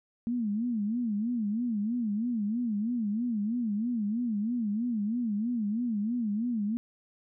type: tone with vibrato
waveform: sine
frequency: 223.6 Hz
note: A3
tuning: 28 cents sharp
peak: -27 dBFS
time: 0.27-6.77 s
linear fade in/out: 0 ms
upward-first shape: sine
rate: 3.1 Hz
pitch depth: 170 cents each way
effects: none